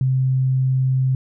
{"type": "tone", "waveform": "sine", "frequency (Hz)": 130.81, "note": "C3", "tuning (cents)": 0, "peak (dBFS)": -15, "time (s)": [0.01, 1.15], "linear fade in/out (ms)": 2, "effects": []}